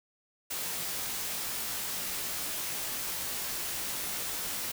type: noise with comb filter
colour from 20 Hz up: white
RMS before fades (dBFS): -35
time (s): 0.5-4.72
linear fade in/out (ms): 10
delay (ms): 19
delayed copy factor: -0.55
effects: none